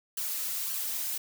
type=noise with flanger; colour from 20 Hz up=blue; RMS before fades=-33 dBFS; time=0.17-1.18 s; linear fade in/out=5 ms; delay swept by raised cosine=0.66 to 4.06 ms; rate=1.8 Hz; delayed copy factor=+0.6; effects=none